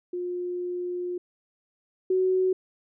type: tone pair in turn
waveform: sine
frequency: 356.4 / 372.8 Hz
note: F4 / F#4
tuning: +35 / +13 cents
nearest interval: minor second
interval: 78 cents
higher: second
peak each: -28 / -20 dBFS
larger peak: second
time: 0.13-1.18 / 2.1-2.53 s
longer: first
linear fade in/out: 5 ms
effects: none

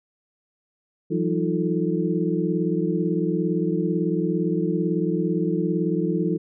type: tone cluster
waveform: sine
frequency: 169.9 / 187.7 / 311.8 / 350.6 / 440.3 Hz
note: F3 / F#3 / D#4 / F4 / A4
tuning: -47 / +25 / +4 / +7 / +1 cents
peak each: -25 / -28 / -26 / -27 / -29 dBFS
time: 1.1-6.38 s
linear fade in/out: 20 ms
effects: none

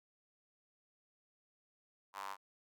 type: tone with high-pass filter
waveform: square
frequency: 48.93 Hz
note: G1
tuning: 2 cents flat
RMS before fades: -45 dBFS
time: 2.13-2.37 s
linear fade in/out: 50 ms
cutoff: 1000 Hz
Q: 4.8
effects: none

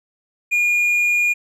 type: tone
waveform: triangle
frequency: 2430 Hz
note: D#7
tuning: 42 cents flat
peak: -13 dBFS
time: 0.51-1.34 s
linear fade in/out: 20 ms
effects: none

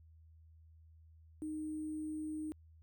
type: tone with sample-and-hold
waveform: sine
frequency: 308.5 Hz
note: D#4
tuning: 15 cents flat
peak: -38 dBFS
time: 1.42-2.52 s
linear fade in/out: 0 ms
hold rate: 8820 Hz
effects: added 80 Hz sine -58 dBFS peak until 2.82 s

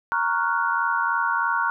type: chord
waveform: sine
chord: Gb major seventh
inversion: first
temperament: equal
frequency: 932.3 / 1108.7 / 1396.9 / 1480 Hz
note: Bb5 / Db6 / F6 / Gb6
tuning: 0 / 0 / 0 / 0 cents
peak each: -25 / -26 / -26 / -26 dBFS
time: 0.12-1.7 s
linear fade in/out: 0 ms
effects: none

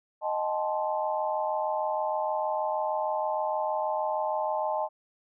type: chord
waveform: sine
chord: A half-diminished seventh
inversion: second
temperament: equal with one note detuned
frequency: 622.3 / 784 / 870.4 / 1046.5 Hz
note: Eb5 / G5 / A5 / C6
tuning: 0 / 0 / -19 / 0 cents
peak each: -30 / -35 / -30 / -36 dBFS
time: 0.21-4.89 s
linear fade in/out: 50 ms
effects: none

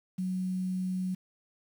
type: tone with quantisation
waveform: sine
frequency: 185 Hz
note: F#3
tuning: in tune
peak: -29 dBFS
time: 0.18-1.15 s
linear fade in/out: 10 ms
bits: 9
effects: none

